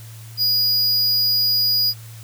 square tone, 4900 Hz, D#8, 27 cents flat, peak -16 dBFS, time 0.37-1.94 s, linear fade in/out 50 ms, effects added 112 Hz sine -36 dBFS peak until 2.23 s + white hiss -45 dBFS RMS until 2.23 s

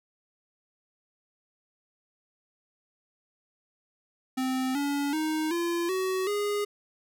square tone with pitch steps, 259.4 / 284.5 / 312.1 / 342.3 / 375.4 / 411.8 Hz, C4 / C#4 / D#4 / F4 / F#4 / G#4, -15 / +45 / +5 / -35 / +25 / -15 cents, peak -27 dBFS, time 4.37-6.65 s, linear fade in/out 10 ms, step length 380 ms, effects none

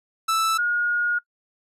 45% pulse / sine tone pair in turn, 1318.5 / 1435.4 Hz, E6 / F6, 0 / +47 cents, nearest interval minor second, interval 147 cents, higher second, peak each -19 dBFS, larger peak neither, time 0.28-0.58 / 0.58-1.19 s, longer second, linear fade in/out 10 ms, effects noise-tail reverb RT60 0.1 s tail -24 dB re dry + resampled to 32000 Hz

